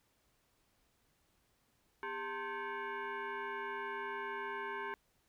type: tone with frequency modulation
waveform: sine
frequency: 249.4 Hz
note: B3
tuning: 17 cents sharp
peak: -38 dBFS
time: 2.03-4.94 s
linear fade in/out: 0 ms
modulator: 652 Hz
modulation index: 2.6
effects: pink hiss -75 dBFS RMS until 5.28 s